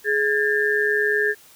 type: tone cluster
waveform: sine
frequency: 419.4 / 1632 / 1780 Hz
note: G#4 / G#6 / A6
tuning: +17 / -31 / +20 cents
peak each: -22 dBFS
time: 0.04-1.35 s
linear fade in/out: 50 ms
effects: white hiss -50 dBFS RMS until 1.55 s